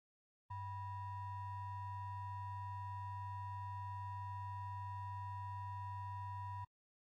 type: ring-modulated tone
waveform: triangle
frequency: 440 Hz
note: A4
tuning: in tune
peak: -38 dBFS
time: 0.5-6.65 s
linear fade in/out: 10 ms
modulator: 539 Hz
effects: AAC 48 kbps